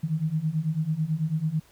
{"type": "beating tone pair", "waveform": "sine", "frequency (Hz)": [152.1, 161.2], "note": ["D#3", "E3"], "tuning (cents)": [-39, -38], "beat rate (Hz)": 9.1, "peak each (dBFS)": [-28, -26], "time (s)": [0.03, 1.6], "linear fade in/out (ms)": 10, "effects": ["pink hiss -58 dBFS RMS until 1.71 s"]}